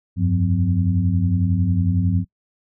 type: tone cluster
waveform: sine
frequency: 85.2 / 96.2 / 178 / 256.8 Hz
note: F2 / G2 / F3 / C4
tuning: -42 / -32 / +33 / -32 cents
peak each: -26 / -18 / -21 / -27 dBFS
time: 0.16-2.25 s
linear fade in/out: 50 ms
effects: noise-tail reverb RT60 0.1 s tail -23 dB re dry